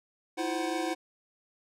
square tone cluster, 321.2 / 346.7 / 520 / 747 Hz, E4 / F4 / C5 / F#5, -45 / -13 / -11 / +16 cents, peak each -34 / -36 / -39 / -36 dBFS, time 0.37-0.95 s, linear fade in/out 20 ms, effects low-pass 10000 Hz 12 dB/octave

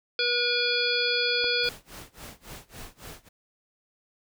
harmonic tone, 483.5 Hz, B4, 37 cents flat, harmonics 1 / 3 / 5 / 7 / 9 / 10, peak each -30 / -30 / -30 / -30 / -30 / -30 dBFS, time 0.19-1.69 s, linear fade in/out 2 ms
clicks, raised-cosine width 1 ms, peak -27 dBFS, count 2, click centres 1.441 / 1.444 s
pink noise with tremolo, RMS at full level -41 dBFS, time 1.63-3.29 s, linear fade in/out 10 ms, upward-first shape sine, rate 3.6 Hz, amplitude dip 95%
effects none

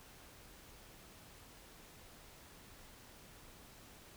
silence, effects pink hiss -58 dBFS RMS until 4.16 s

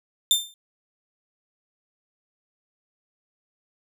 sawtooth tone with exponential decay, 3586 Hz, A7, 32 cents sharp, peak -10 dBFS, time 0.31-0.54 s, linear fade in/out 1 ms, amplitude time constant 49 ms, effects none

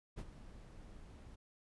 brown noise with ADSR envelope, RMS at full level -42 dBFS, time 0.16-1.36 s, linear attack 29 ms, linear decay 50 ms, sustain -12 dB, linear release 15 ms, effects resampled to 24000 Hz

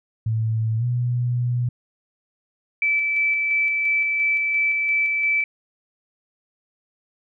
sine tone with pitch glide, 111.4 to 122.19 Hz, A2 to B2, +22 to -18 cents, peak -19 dBFS, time 0.26-1.69 s, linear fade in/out 5 ms, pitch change +160 cents, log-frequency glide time 0.78-0.84 s
sine tone with tremolo, 2315 Hz, D7, 25 cents flat, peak -17 dBFS, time 2.82-5.44 s, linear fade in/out 2 ms, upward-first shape square, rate 2.9 Hz, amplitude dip 25%
effects none

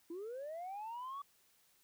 sine linear sweep, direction up, 322 to 1148 Hz, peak -40 dBFS, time 0.1-1.22 s, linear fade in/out 5 ms, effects tanh soft clip ceiling -40 dBFS + white hiss -71 dBFS RMS until 1.83 s

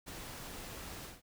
pink noise with ADSR envelope, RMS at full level -44 dBFS, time 0.06-1.22 s, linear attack 27 ms, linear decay 3 ms, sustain -2 dB, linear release 180 ms, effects none

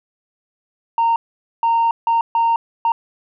sine tone bursts at uneven times, 922 Hz, A#5, 19 cents flat, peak -11 dBFS, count 5, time 0.98-1.16 / 1.63-1.91 / 2.07-2.21 / 2.35-2.56 / 2.85-2.92 s, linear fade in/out 2 ms, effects tanh soft clip ceiling -11 dBFS

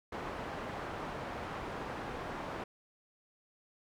white low-pass noise, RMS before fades -41 dBFS, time 0.12-2.64 s, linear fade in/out 5 ms, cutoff 1100 Hz, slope 12 dB/octave, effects none

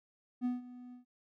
triangle tone with ADSR envelope, 247.4 Hz, B3, 3 cents sharp, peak -27 dBFS, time 0.41-1.05 s, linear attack 42 ms, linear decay 160 ms, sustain -18 dB, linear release 120 ms, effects none

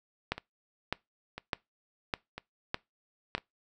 two click trains, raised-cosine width 0.3 ms, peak -13 / -23 dBFS, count 6 / 4, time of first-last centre 0.32-3.35 / 0.38-3.38 s, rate 1.65 / 1 Hz, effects noise-tail reverb RT60 0.2 s tail -23 dB re dry

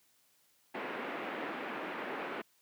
pink band-pass noise, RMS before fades -40 dBFS, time 0.74-2.42 s, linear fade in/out 10 ms, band 250 to 2500 Hz, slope 24 dB/octave, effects white hiss -70 dBFS RMS until 2.61 s + high-pass 80 Hz 12 dB/octave

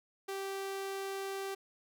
sawtooth tone, 390 Hz, G4, 9 cents flat, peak -33 dBFS, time 0.28-1.55 s, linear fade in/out 10 ms, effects none

